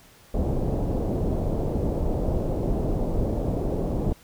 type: low-pass noise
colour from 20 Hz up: pink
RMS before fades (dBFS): -25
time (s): 0.34-4.13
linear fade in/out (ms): 5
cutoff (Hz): 640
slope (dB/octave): 24
effects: pink hiss -53 dBFS RMS until 4.23 s